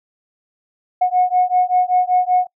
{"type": "beating tone pair", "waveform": "sine", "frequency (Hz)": [726, 731.2], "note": ["F#5", "F#5"], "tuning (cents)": [-33, -21], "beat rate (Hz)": 5.2, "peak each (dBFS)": -15, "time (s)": [1.01, 2.47], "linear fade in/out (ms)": 10, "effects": ["noise-tail reverb RT60 0.1 s tail -26 dB re dry", "tanh soft clip ceiling -6 dBFS"]}